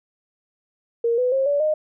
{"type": "tone with pitch steps", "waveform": "sine", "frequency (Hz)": [466.2, 499.7, 535.5, 574, 615.2], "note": ["A#4", "B4", "C5", "D5", "D#5"], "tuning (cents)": [0, 20, 40, -40, -20], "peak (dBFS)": -17, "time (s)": [1.04, 1.74], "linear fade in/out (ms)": 5, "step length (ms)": 140, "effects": []}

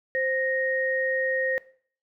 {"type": "tone pair together", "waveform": "sine", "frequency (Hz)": [523.3, 1864.7], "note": ["C5", "A#6"], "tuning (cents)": [0, 0], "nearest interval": "octave + minor seventh", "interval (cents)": 2200, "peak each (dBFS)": -26, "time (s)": [0.15, 1.58], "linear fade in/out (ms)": 0, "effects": ["noise-tail reverb RT60 0.5 s tail -19 dB re dry"]}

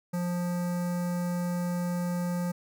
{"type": "tone with notch filter", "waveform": "square", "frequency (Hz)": 176.2, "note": "F3", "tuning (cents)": 16, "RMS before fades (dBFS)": -30, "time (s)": [0.13, 2.52], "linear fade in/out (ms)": 10, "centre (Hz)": 3200, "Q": 0.67, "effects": []}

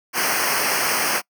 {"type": "noise with comb filter", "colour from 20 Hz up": "pink", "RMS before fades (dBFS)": -21, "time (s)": [0.13, 1.22], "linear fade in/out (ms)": 50, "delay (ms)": 0.27, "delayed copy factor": -0.9, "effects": ["noise-tail reverb RT60 0.1 s tail -25 dB re dry", "high-pass 150 Hz 12 dB/octave"]}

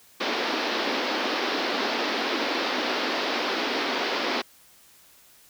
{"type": "band-pass noise", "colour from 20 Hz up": "pink", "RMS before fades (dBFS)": -27, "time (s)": [0.2, 4.42], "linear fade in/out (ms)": 10, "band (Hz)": [240, 5100], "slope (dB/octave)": 48, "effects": ["white hiss -55 dBFS RMS until 5.49 s"]}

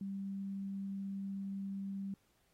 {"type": "tone", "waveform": "sine", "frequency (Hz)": 196, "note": "G3", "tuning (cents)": 0, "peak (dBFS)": -38, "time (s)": [0.01, 2.14], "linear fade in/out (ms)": 2, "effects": ["pink hiss -75 dBFS RMS until 2.53 s", "AAC 48 kbps"]}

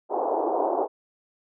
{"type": "band-pass noise", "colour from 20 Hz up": "white", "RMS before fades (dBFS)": -25, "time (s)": [0.09, 0.88], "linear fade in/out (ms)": 50, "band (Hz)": [320, 910], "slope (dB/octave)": 48, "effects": []}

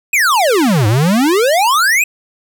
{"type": "exponential two-way sweep", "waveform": "square", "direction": "down then up", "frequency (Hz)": [2600, 101, 2600], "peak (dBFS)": -10, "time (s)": [0.13, 2.04], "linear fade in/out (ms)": 5, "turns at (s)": 0.87, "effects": []}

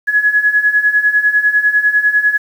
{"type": "beating tone pair", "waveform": "sine", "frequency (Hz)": [1680, 1690], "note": ["G#6", "G#6"], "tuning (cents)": [19, 30], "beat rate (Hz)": 10, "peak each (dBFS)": [-15, -11], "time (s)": [0.07, 2.38], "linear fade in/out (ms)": 20, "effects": ["7-bit"]}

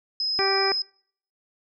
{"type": "tone", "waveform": "sine", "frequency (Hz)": 5090, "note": "D#8", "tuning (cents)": 39, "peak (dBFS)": -23, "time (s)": [0.2, 0.82], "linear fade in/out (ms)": 2}
{"type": "harmonic tone", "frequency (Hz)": 390, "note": "G4", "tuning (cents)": -9, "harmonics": [1, 2, 3, 4, 5, 6], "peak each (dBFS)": [-25, -28, -30, -31, -32, -33], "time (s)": [0.39, 0.72], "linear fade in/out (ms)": 0}
{"effects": ["noise-tail reverb RT60 0.6 s tail -26 dB re dry"]}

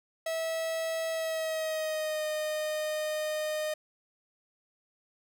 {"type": "tone with pitch glide", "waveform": "45% pulse", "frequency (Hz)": [650, 614.6], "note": ["E5", "D#5"], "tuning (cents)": [-24, -21], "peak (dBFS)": -30, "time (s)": [0.26, 3.74], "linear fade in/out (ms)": 5, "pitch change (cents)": -97, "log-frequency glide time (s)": [1.1, 2.25], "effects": []}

